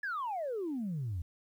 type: exponential sweep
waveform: sine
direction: down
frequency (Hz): 1742 to 79.4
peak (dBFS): -32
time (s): 0.03-1.22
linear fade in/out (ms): 5
effects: tanh soft clip ceiling -30 dBFS + 11-bit